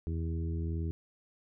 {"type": "harmonic tone with a mistuned harmonic", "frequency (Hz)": 81.6, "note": "E2", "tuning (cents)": -17, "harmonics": [1, 2, 3, 4, 5], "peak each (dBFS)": [-32, -39, -46, -43, -47], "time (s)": [0.07, 0.91], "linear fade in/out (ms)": 0, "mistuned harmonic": 1, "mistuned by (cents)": 28, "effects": []}